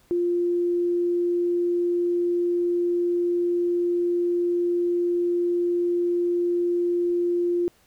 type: tone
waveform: sine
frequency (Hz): 349.2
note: F4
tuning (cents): 0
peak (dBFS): -20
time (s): 0.11-7.68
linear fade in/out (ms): 0
effects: pink hiss -60 dBFS RMS until 7.86 s

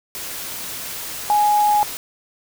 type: tone in noise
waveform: sine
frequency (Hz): 834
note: G#5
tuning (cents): +7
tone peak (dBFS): -13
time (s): 1.3-1.83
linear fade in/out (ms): 0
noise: white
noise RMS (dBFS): -30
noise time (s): 0.15-1.97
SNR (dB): +14
effects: none

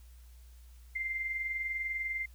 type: tone with tremolo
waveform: sine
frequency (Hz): 2093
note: C7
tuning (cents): 0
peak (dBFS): -30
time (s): 0.95-2.26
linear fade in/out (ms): 10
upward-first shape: triangle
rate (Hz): 20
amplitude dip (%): 55
effects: added 60 Hz sine -51 dBFS peak until 2.34 s + white hiss -66 dBFS RMS until 2.34 s

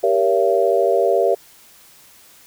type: chord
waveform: sine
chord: G diminished seventh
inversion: none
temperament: just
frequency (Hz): 392 / 470.4 / 564.5 / 677.4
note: G4 / Bb4 / Db5 / Fb5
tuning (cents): 0 / +16 / +31 / +47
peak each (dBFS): -19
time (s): 0.03-1.35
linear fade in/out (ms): 10
effects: white hiss -48 dBFS RMS until 2.46 s

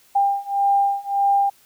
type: beating tone pair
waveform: sine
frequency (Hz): 797 / 798.7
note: G5 / G5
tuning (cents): +28 / +32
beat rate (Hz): 1.7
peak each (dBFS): -20 / -19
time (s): 0.15-1.5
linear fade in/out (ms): 10
effects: white hiss -55 dBFS RMS until 1.65 s

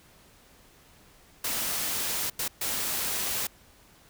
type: noise bursts at uneven times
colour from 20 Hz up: white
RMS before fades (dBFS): -30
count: 3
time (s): 1.44-2.3 / 2.39-2.48 / 2.61-3.47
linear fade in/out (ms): 5
effects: pink hiss -57 dBFS RMS until 4.09 s

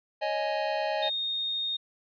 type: chord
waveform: square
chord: C# suspended second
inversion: none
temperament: just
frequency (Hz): 554.4 / 623.7 / 831.5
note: C#5 / D#5 / G#5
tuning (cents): 0 / +4 / +2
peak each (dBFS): -35 / -31 / -32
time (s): 0.21-1.1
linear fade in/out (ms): 20
type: tone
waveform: sine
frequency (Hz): 3694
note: A#7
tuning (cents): -16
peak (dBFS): -28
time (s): 1.02-1.77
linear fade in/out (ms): 10
effects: resampled to 11025 Hz

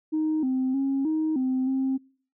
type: tone with pitch steps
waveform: sine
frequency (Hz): 311.6 / 259.7 / 272.2 / 313.8 / 259 / 265.2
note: D#4 / C4 / C#4 / D#4 / C4 / C4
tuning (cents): +3 / -13 / -31 / +15 / -17 / +23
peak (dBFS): -21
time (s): 0.12-1.98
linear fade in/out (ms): 20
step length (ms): 310
effects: noise-tail reverb RT60 0.5 s tail -26 dB re dry + tanh soft clip ceiling -19 dBFS

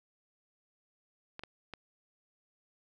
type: clicks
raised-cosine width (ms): 0.3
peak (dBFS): -26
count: 3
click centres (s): 1.394 / 1.436 / 1.737
effects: none

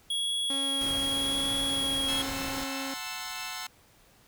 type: tone with vibrato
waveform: square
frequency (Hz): 3322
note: G#7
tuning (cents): 0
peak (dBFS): -28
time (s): 0.1-2.22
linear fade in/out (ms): 5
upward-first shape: sine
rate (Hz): 0.88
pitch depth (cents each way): 11
type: tone with pitch glide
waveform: sawtooth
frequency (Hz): 273.4 to 271.2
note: C#4 to C#4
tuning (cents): -24 to -38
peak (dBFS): -31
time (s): 0.5-2.94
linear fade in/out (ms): 2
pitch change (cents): -14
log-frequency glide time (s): 1.66-2.04
type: noise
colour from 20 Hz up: pink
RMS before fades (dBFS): -39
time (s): 0.81-2.64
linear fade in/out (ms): 2
type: chord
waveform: 10% pulse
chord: F# half-diminished seventh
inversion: none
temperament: equal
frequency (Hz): 740 / 880 / 1046.5 / 1318.5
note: F#5 / A5 / C6 / E6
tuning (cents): 0 / 0 / 0 / 0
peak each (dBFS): -33 / -33 / -32 / -32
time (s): 2.08-3.67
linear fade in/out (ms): 5
effects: pink hiss -60 dBFS RMS until 4.27 s

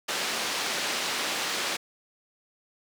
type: band-pass noise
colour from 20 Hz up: white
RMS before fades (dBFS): -30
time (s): 0.08-1.77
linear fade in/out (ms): 10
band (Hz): 240 to 4700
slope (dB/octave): 12
effects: none

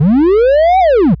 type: linear two-way sweep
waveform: triangle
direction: up then down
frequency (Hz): 131 to 776 to 131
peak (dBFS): -4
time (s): 0-1.15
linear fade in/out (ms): 10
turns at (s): 0.79
effects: added 60 Hz sine -28 dBFS peak until 1.2 s + resampled to 11025 Hz

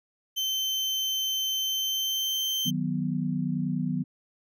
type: tone with pitch glide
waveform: 35% pulse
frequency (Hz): 3092 to 3115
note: G7 to G7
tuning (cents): -24 to -12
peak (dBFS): -24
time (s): 0.36-2.71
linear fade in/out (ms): 20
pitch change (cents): +12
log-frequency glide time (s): 1.58-2.43
type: chord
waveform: sine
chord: B major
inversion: first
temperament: equal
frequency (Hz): 155.56 / 185 / 246.9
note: D#3 / F#3 / B3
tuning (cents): 0 / 0 / 0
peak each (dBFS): -30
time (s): 2.65-4.04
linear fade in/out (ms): 20
effects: none

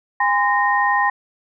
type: tone cluster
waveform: sine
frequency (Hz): 815 / 1028 / 1852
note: G#5 / C6 / A#6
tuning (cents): -33 / -31 / -12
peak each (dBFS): -19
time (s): 0.2-1.1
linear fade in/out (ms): 5
effects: none

